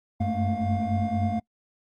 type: tone cluster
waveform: triangle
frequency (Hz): 93.8 / 97.7 / 216.3 / 225.8 / 706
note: F#2 / G2 / A3 / A3 / F5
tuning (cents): +24 / -5 / -29 / +45 / +19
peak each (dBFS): -28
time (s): 0.2-1.4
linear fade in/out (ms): 10
effects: noise-tail reverb RT60 0.1 s tail -24 dB re dry + Opus 32 kbps

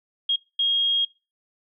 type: tone bursts at uneven times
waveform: sine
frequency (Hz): 3260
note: G#7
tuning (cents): -33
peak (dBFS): -19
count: 2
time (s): 0.29-0.36 / 0.59-1.05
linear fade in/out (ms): 5
effects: noise-tail reverb RT60 0.3 s tail -25 dB re dry

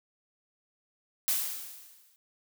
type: noise with exponential decay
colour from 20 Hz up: blue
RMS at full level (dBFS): -26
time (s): 1.28-2.16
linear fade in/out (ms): 0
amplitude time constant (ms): 190
effects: none

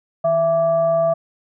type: tone with frequency modulation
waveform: sine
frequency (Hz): 664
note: E5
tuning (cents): +12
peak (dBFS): -14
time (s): 0.24-1.14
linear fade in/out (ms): 10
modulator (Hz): 504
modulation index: 0.37
effects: none

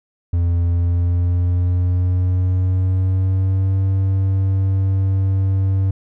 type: tone with pitch glide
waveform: triangle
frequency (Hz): 86.1 to 96.09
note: F2 to G2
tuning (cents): -24 to -34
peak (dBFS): -12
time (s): 0.33-5.91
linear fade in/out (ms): 5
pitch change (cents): +190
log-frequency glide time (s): 0.64-3.79
effects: none

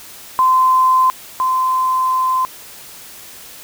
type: tone pair in turn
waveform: sine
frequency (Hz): 1032 / 1032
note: C6 / C6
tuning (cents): -24 / -24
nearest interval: unison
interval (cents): 0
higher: neither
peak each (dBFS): -9 / -13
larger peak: first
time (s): 0.39-1.1 / 1.4-2.45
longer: second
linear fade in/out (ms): 0
effects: white hiss -37 dBFS RMS until 3.63 s

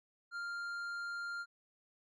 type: tone with tanh clipping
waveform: sine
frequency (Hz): 1396.9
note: F6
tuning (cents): 0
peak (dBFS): -40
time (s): 0.31-1.46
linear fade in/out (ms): 50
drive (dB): 8
effects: none

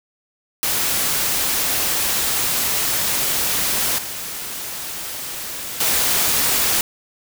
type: noise with level steps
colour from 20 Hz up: white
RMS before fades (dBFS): -20 / -29 / -18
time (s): 0.63-6.81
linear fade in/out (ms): 0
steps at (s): 3.98 / 5.8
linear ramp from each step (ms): 5
effects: none

